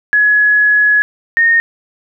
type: tone pair in turn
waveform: sine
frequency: 1688 / 1843.4 Hz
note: G#6 / A#6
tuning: +28 / -20 cents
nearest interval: major second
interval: 152 cents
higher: second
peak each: -7 dBFS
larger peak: neither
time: 0.13-1.02 / 1.37-1.6 s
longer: first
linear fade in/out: 0 ms
effects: none

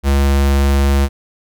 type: tone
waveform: square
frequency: 69.4 Hz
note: C#2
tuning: 3 cents sharp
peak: -11 dBFS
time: 0.03-1.09 s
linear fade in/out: 50 ms
effects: none

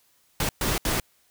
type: noise bursts at uneven times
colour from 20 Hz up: pink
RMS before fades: -25 dBFS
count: 3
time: 0.4-0.49 / 0.61-0.78 / 0.85-1 s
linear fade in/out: 2 ms
effects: white hiss -64 dBFS RMS until 1.3 s

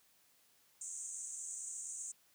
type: band-pass noise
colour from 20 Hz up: white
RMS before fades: -45 dBFS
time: 0.81-2.12 s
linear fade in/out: 5 ms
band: 6400 to 8700 Hz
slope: 96 dB/octave
effects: white hiss -70 dBFS RMS until 2.34 s + high-pass 60 Hz 12 dB/octave

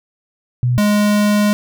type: tone pair in turn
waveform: sine / square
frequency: 123.47 / 207.7 Hz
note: B2 / G#3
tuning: 0 / 0 cents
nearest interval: major sixth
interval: 900 cents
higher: second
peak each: -12 dBFS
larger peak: neither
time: 0.63-0.78 / 0.78-1.53 s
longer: second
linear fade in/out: 0 ms
effects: none

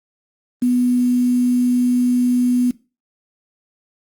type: tone with quantisation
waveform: sine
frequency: 246.9 Hz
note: B3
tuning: in tune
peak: -13 dBFS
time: 0.62-2.71 s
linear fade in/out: 5 ms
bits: 6
effects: noise-tail reverb RT60 0.3 s tail -19 dB re dry + Opus 24 kbps

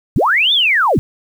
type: linear two-way sweep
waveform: sine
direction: up then down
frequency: 64.9 to 3616 to 64.9 Hz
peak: -10 dBFS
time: 0.16-0.99 s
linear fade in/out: 0 ms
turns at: 0.53 s
effects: 7-bit

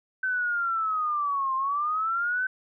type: linear two-way sweep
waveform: sine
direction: down then up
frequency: 1534 to 1046.5 to 1534 Hz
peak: -24 dBFS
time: 0.23-2.47 s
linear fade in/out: 5 ms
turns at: 1.55 s
effects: none

